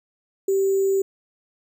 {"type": "tone with sample-and-hold", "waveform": "sine", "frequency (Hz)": 388.4, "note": "G4", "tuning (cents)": -16, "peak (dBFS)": -17, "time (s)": [0.48, 1.02], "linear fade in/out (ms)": 5, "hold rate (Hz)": 7350, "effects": []}